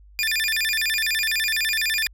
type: tone with vibrato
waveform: 25% pulse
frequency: 2072 Hz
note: C7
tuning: 17 cents flat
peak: -17 dBFS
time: 0.19-2.07 s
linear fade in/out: 0 ms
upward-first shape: square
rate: 12 Hz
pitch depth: 270 cents each way
effects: added 50 Hz sine -46 dBFS peak until 2.13 s